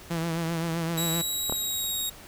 sawtooth tone with vibrato, 165.9 Hz, E3, 11 cents sharp, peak -23 dBFS, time 0.1-1.22 s, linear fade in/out 10 ms, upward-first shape triangle, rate 7.7 Hz, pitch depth 57 cents each way
15% pulse tone with pitch glide, 3864 to 3769 Hz, B7 to A#7, -39 to +18 cents, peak -21 dBFS, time 0.97-2.1 s, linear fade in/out 10 ms, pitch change -43 cents, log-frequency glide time 1.32-1.99 s
clicks, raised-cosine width 1 ms, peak -16 dBFS, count 2, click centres 1.497 / 1.524 s
effects pink hiss -47 dBFS RMS until 2.27 s

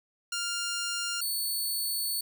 10% pulse tone pair in turn, 1400 / 4445 Hz, F6 / C#8, +4 / +4 cents, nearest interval octave + minor sixth, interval 2000 cents, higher second, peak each -22 / -22 dBFS, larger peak neither, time 0.32-1.21 / 1.21-2.21 s, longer second, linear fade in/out 5 ms, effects none

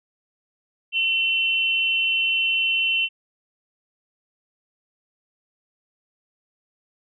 sine tone pair together, 2712 / 3051 Hz, E7 / G7, +49 / -48 cents, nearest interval major second, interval 203 cents, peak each -20 / -24 dBFS, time 0.92-3.09 s, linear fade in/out 50 ms, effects none

